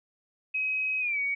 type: tone with pitch glide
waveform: sine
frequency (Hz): 2538 to 2248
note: D#7 to C#7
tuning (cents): +34 to +24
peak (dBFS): -26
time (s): 0.54-1.35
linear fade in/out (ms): 10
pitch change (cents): -210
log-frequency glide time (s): 1-1.19
effects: none